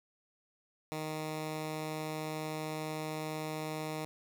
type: tone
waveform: 10% pulse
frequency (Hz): 155.56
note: D#3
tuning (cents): 0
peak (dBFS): -28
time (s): 0.92-4.05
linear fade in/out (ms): 0
effects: none